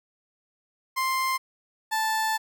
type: tone pair in turn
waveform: 30% pulse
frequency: 1049 / 879 Hz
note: C6 / A5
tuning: +4 / -2 cents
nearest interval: minor third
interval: 306 cents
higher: first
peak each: -21 dBFS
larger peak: neither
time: 0.96-1.38 / 1.91-2.38 s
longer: second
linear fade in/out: 20 ms
effects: none